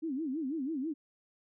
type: tone with vibrato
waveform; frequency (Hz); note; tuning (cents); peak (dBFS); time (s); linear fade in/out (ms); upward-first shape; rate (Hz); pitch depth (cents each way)
sine; 290.4; D4; -19; -32; 0.02-0.94; 20; sine; 6.1; 230
effects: none